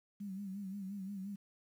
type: tone with vibrato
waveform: sine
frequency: 196 Hz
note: G3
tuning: in tune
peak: -40 dBFS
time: 0.2-1.36 s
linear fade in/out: 10 ms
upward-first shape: sine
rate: 5.7 Hz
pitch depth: 78 cents each way
effects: 11-bit